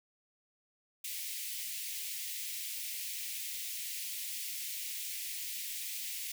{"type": "high-pass noise", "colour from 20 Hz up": "white", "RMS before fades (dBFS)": -40, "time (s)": [1.04, 6.32], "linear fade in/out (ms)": 5, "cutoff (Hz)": 2000, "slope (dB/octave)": 48, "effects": []}